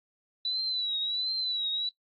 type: tone with vibrato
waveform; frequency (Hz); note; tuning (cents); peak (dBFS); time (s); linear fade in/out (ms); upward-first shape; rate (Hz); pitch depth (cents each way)
sine; 3951; B7; 0; -28; 0.45-1.89; 2; triangle; 1.4; 90
effects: noise-tail reverb RT60 0.1 s tail -19 dB re dry + AAC 32 kbps